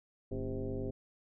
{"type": "tone with frequency modulation", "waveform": "sine", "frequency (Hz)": 148.6, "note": "D3", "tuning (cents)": 21, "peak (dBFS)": -34, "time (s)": [0.31, 0.91], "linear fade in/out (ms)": 10, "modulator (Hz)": 124, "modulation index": 2.9, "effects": []}